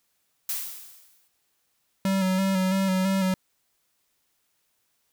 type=noise with exponential decay; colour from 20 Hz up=blue; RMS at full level=-27 dBFS; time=0.49-1.28 s; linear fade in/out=2 ms; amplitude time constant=170 ms
type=tone with vibrato; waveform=square; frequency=190 Hz; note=F#3; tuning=46 cents sharp; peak=-22 dBFS; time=2.05-3.34 s; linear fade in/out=2 ms; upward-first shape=square; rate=3 Hz; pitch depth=28 cents each way
effects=white hiss -72 dBFS RMS until 5.12 s